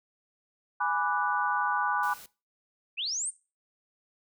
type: chord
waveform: sine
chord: G# half-diminished seventh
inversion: none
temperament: equal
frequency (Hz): 830.6 / 987.8 / 1174.7 / 1480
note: G#5 / B5 / D6 / F#6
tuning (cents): 0 / 0 / 0 / 0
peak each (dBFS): -31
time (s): 0.8-2.14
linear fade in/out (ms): 10
type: noise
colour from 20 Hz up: white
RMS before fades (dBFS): -48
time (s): 2.03-2.26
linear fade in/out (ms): 2
type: linear sweep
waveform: sine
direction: up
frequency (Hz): 2369 to 9170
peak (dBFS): -29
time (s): 2.97-3.31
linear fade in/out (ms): 20
effects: noise-tail reverb RT60 0.3 s tail -19 dB re dry